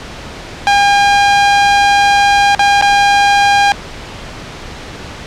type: tone with dropouts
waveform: sawtooth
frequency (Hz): 807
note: G#5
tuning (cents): -50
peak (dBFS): -3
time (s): 0.67-3.72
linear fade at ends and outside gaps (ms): 0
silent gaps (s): 2.549-2.593 / 2.812-2.824
effects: pink hiss -28 dBFS RMS until 5.26 s + low-pass 5000 Hz 12 dB/octave